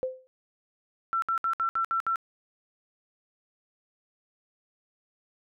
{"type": "tone with exponential decay", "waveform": "sine", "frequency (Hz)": 516, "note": "C5", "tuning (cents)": -24, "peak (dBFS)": -23, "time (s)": [0.03, 0.27], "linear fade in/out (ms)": 0, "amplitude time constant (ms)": 52}
{"type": "tone bursts", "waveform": "sine", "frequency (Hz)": 1346, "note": "E6", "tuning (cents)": 36, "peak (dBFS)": -24, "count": 7, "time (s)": [1.13, 2.158], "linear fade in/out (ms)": 0, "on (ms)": 92, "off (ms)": 64}
{"effects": []}